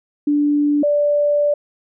sine tone pair in turn, 292.5 / 585 Hz, D4 / D5, -7 / -7 cents, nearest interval octave, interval 1200 cents, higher second, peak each -13 dBFS, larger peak neither, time 0.27-0.83 / 0.83-1.54 s, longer second, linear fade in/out 5 ms, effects none

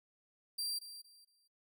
sawtooth tone with echo, 4718 Hz, D8, 7 cents sharp, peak -33 dBFS, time 0.58-0.79 s, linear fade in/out 10 ms, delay 230 ms, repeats 3, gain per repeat -12 dB, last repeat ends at 1.48 s, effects noise-tail reverb RT60 0.1 s tail -18 dB re dry

